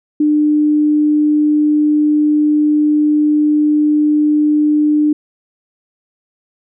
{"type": "tone", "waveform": "sine", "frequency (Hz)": 300, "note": "D4", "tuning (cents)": 37, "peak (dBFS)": -9, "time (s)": [0.2, 5.13], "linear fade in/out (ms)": 5, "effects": []}